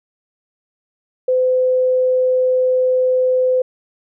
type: tone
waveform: sine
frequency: 510 Hz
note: C5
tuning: 44 cents flat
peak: -12 dBFS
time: 1.28-3.62 s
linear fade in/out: 5 ms
effects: none